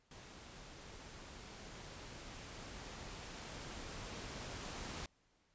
pink noise with level ramp, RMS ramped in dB -55 to -45 dBFS, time 0.11-5.06 s, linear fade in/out 2 ms, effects pink hiss -75 dBFS RMS until 5.54 s + resampled to 16000 Hz

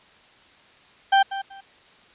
35% pulse tone with echo, 784 Hz, G5, in tune, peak -12 dBFS, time 1.12-1.23 s, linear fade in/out 10 ms, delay 190 ms, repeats 2, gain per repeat -13 dB, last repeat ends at 1.61 s, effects white hiss -53 dBFS RMS until 2.14 s + resampled to 8000 Hz

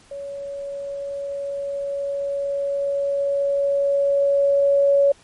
sine tone with level ramp, 561 Hz, C#5, 21 cents sharp, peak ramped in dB -29 to -12 dBFS, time 0.11-5.12 s, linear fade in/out 5 ms, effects pink hiss -52 dBFS RMS until 5.23 s + MP3 48 kbps

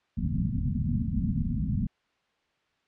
white low-pass noise, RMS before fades -28 dBFS, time 0.17-1.87 s, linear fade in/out 5 ms, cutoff 250 Hz, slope 96 dB/octave, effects white hiss -71 dBFS RMS until 2.87 s + low-pass 3000 Hz 12 dB/octave

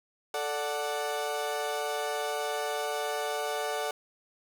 30% pulse chord, D major, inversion second, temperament equal, 440 / 587.3 / 740 Hz, A4 / D5 / F#5, 0 / 0 / 0 cents, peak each -32 dBFS, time 0.34-3.91 s, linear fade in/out 2 ms, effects none

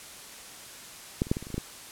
clicks, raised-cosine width 3 ms, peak -11 / -28 / -10 / -19 / -27 / -29 / -30 / -19 / -17 dBFS, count 9, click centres 1.219 / 1.269 / 1.315 / 1.369 / 1.426 / 1.469 / 1.503 / 1.543 / 1.58 s, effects white hiss -45 dBFS RMS until 1.91 s + low-pass 11000 Hz 12 dB/octave

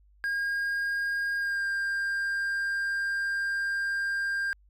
triangle tone with pitch glide, 1623 to 1597 Hz, G#6 to G6, -40 to +32 cents, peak -25 dBFS, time 0.24-4.53 s, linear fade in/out 0 ms, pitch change -28 cents, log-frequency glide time 1.36-1.66 s, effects added 50 Hz sine -57 dBFS peak until 4.69 s

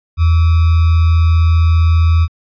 sine tone with sample-and-hold, 82.41 Hz, E2, in tune, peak -7 dBFS, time 0.17-2.28 s, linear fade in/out 50 ms, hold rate 1225 Hz, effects resampled to 11025 Hz

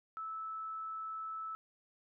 sine tone, 1309 Hz, E6, 13 cents flat, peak -39 dBFS, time 0.17-1.55 s, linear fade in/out 0 ms, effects none

